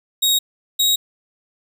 sawtooth tone pair in turn, 3772 / 3800 Hz, A#7 / A#7, +20 / +33 cents, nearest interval unison, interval 13 cents, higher second, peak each -11 dBFS, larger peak neither, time 0.22-0.39 / 0.79-0.96 s, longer neither, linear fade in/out 10 ms, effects none

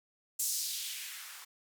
violet noise with band-pass filter sweep, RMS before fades -38 dBFS, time 0.39-1.45 s, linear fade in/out 10 ms, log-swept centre 7600 to 1000 Hz, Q 1.6, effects none

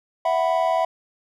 triangle chord, E suspended second, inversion none, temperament just, 659.3 / 741.7 / 988.9 Hz, E5 / F#5 / B5, 0 / +4 / +2 cents, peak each -19 / -21 / -23 dBFS, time 0.25-0.85 s, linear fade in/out 5 ms, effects none

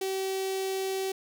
sawtooth tone with notch filter, 383 Hz, G4, 40 cents flat, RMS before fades -31 dBFS, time 0.01-1.12 s, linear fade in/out 5 ms, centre 1300 Hz, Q 0.77, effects none

